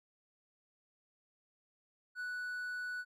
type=tone; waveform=triangle; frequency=1480 Hz; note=F#6; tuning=in tune; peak=-36 dBFS; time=2.15-3.05 s; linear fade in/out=50 ms; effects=none